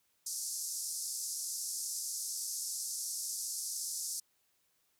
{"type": "band-pass noise", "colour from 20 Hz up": "pink", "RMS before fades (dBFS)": -39, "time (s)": [0.26, 4.2], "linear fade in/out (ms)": 5, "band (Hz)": [5100, 12000], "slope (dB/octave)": 48, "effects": ["white hiss -75 dBFS RMS until 4.99 s"]}